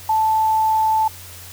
sine tone, 877 Hz, A5, 6 cents flat, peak -14 dBFS, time 0.09-1.08 s, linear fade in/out 5 ms, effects added 90 Hz sine -41 dBFS peak until 1.52 s + white hiss -39 dBFS RMS until 1.52 s

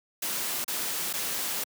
white noise with dropouts, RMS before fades -31 dBFS, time 0.22-1.64 s, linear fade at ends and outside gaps 5 ms, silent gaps 0.644-0.679 / 1.129-1.136 s, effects high-pass 150 Hz 12 dB/octave

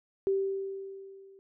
sine tone with level ramp, 389.3 Hz, G4, 12 cents flat, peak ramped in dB -23 to -52 dBFS, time 0.27-1.39 s, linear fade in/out 0 ms, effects none

